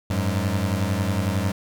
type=beating tone pair; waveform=25% pulse; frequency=92.5 / 103.5 Hz; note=F#2 / G#2; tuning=0 / -5 cents; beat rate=11 Hz; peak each=-20 / -21 dBFS; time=0.1-1.52 s; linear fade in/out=5 ms; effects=none